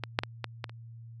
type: clicks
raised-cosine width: 0.3 ms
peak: -16 / -7 / -15 / -16 / -17 / -29 dBFS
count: 6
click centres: 0.037 / 0.189 / 0.235 / 0.443 / 0.642 / 0.695 s
effects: added 115 Hz sine -44 dBFS peak until 1.2 s